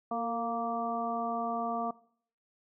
harmonic tone with a mistuned harmonic, 233.1 Hz, A#3, in tune, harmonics 1 / 2 / 3 / 4 / 5, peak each -37 / -40 / -33 / -42 / -37 dBFS, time 0.11-1.91 s, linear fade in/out 5 ms, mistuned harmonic 2, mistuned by -35 cents, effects noise-tail reverb RT60 0.6 s tail -21 dB re dry

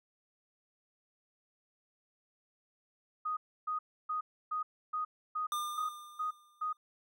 sine tone bursts, 1244.5 Hz, D#6, in tune, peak -32 dBFS, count 9, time 3.25-6.73 s, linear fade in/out 10 ms, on 120 ms, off 300 ms
square tone with exponential decay, 1203 Hz, D6, 41 cents sharp, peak -32 dBFS, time 5.52-6.77 s, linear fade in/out 1 ms, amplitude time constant 270 ms
effects none

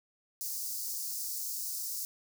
white high-pass noise, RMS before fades -37 dBFS, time 0.41-2.05 s, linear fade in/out 0 ms, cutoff 4700 Hz, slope 48 dB/octave, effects none

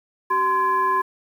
sine tone with frequency modulation, 1034 Hz, C6, 21 cents flat, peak -17 dBFS, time 0.3-1.02 s, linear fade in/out 10 ms, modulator 654 Hz, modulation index 0.57, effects 8-bit

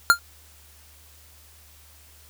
square tone with exponential decay, 1396.9 Hz, F6, in tune, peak -8 dBFS, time 0.1-0.19 s, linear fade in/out 0 ms, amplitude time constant 19 ms, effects added 75 Hz sine -53 dBFS peak until 2.29 s + white hiss -53 dBFS RMS until 2.29 s

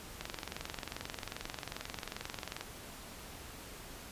click train, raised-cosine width 0.2 ms, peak -21 dBFS, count 55, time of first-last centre 0.21-2.61 s, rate 22.5 Hz, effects pink hiss -49 dBFS RMS until 4.11 s + resampled to 32000 Hz

